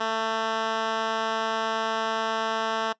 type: tone with band-pass filter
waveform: 10% pulse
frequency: 222.7 Hz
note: A3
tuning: 21 cents sharp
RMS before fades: -27 dBFS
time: 0-2.93 s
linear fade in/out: 10 ms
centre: 1500 Hz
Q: 0.51
effects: noise-tail reverb RT60 0.1 s tail -21 dB re dry + resampled to 16000 Hz